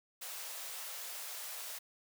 white high-pass noise, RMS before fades -44 dBFS, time 0.21-1.79 s, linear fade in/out 10 ms, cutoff 470 Hz, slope 48 dB/octave, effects none

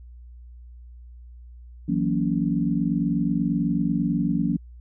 sine chord, F# dominant seventh, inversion third, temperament equal with one note detuned, 164.81 / 185 / 233.1 / 283.2 Hz, E3 / F#3 / A#3 / C#4, 0 / 0 / 0 / +37 cents, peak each -26 dBFS, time 1.88-4.57 s, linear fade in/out 10 ms, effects added 60 Hz sine -41 dBFS peak until 4.8 s

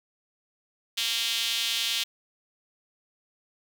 sawtooth tone with high-pass filter, 230.3 Hz, A#3, 21 cents flat, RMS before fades -28 dBFS, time 0.97-2.04 s, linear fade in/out 10 ms, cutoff 3300 Hz, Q 3.1, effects none

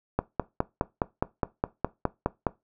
click train, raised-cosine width 1 ms, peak -9 dBFS, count 12, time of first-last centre 0.19-2.467 s, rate 4.83 Hz, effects noise-tail reverb RT60 0.2 s tail -19 dB re dry

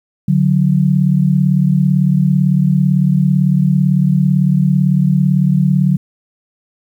sine tone pair together, 145.88 / 183.8 Hz, D3 / F#3, -11 / -11 cents, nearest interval major third, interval 400 cents, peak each -12 dBFS, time 0.28-5.97 s, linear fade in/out 5 ms, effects 8-bit

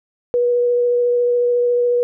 sine tone with vibrato, 485 Hz, B4, 31 cents flat, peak -13 dBFS, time 0.34-2.03 s, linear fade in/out 0 ms, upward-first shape triangle, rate 14 Hz, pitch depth 11 cents each way, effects none

